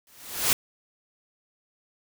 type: noise with exponential growth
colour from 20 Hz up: white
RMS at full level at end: -19 dBFS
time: 0.07-0.53 s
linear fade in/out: 1 ms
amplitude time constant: 99 ms
effects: none